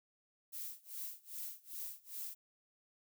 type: noise with tremolo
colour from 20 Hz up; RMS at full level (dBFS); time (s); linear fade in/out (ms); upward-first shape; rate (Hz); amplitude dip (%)
violet; -43; 0.52-2.35; 20; sine; 2.5; 95
effects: none